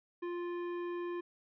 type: tone with hard clipping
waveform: triangle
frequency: 349.2 Hz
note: F4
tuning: in tune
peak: -38 dBFS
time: 0.22-1.21 s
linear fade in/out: 10 ms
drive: 16 dB
effects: resampled to 11025 Hz